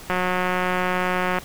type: click train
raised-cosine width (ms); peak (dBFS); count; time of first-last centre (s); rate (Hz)
0.5; -8; 235; 0.1-1.386; 182
effects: pink hiss -41 dBFS RMS until 1.44 s